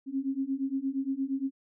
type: beating tone pair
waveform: sine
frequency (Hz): 265.7 / 274.3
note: C4 / C#4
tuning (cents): +27 / -18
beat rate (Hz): 8.6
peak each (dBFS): -32 / -31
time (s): 0.06-1.51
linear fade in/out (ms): 50
effects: none